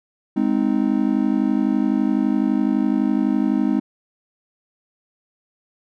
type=chord; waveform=triangle; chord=Ab major; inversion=none; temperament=just; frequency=207.7 / 259.6 / 311.5 Hz; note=Ab3 / C4 / Eb4; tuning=0 / -13 / +2 cents; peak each=-19 / -18 / -20 dBFS; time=0.36-3.8 s; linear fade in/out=10 ms; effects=none